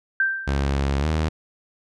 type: tone with exponential decay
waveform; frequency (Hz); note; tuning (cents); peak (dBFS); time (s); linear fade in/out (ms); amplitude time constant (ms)
sine; 1568; G6; 0; -15; 0.2-0.8; 2; 130
type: tone with pitch glide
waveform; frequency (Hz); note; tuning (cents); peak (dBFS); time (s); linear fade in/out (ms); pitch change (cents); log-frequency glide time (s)
sawtooth; 69.3 to 78.24; C#2 to D#2; 0 to +10; -16; 0.47-1.29; 10; +210; 1.01-1.06
effects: low-pass 6000 Hz 12 dB/octave